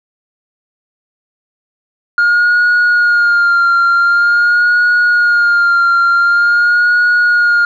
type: tone with vibrato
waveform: sine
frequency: 1416 Hz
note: F6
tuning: 23 cents sharp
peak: -5 dBFS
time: 2.18-7.65 s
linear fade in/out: 2 ms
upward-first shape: sine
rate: 0.46 Hz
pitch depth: 39 cents each way
effects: tanh soft clip ceiling -6 dBFS